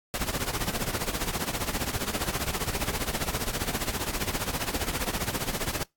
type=noise with tremolo; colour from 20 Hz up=pink; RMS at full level=-27 dBFS; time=0.14-5.83 s; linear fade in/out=0 ms; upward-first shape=triangle; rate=15 Hz; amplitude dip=85%; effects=noise-tail reverb RT60 0.2 s tail -25 dB re dry + AAC 64 kbps